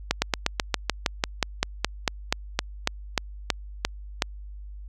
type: slowing click train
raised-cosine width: 0.2 ms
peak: -3 dBFS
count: 20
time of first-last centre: 0.11-4.222 s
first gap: 110 ms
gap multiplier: 1.07
effects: added 50 Hz sine -37 dBFS peak until 4.88 s